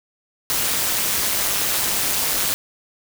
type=noise with amplitude modulation; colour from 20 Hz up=white; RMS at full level=-18 dBFS; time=0.5-2.54 s; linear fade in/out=0 ms; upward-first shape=sine; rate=207 Hz; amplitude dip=70%; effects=none